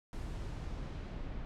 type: noise with low-pass filter sweep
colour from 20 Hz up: brown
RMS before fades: -41 dBFS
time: 0.13-1.45 s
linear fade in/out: 0 ms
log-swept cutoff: 11000 to 3100 Hz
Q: 0.77
effects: none